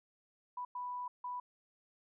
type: tone bursts at uneven times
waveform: sine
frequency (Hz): 987.8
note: B5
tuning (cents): 0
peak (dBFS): -38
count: 3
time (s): 0.57-0.65 / 0.75-1.08 / 1.24-1.4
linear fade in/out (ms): 5
effects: none